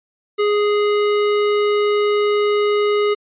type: tone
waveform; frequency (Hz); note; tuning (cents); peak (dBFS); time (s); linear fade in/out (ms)
square; 415.3; G#4; 0; -15; 0.38-3.15; 20
effects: resampled to 8000 Hz